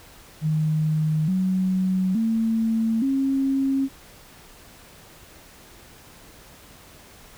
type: tone with pitch steps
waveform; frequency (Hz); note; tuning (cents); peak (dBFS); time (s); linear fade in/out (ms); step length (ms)
sine; 155.3 / 186.83 / 224.8 / 270.4; D#3 / F#3 / A3 / C#4; -3 / +17 / +37 / -43; -19; 0.41-3.89; 50; 870
effects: pink hiss -48 dBFS RMS until 7.37 s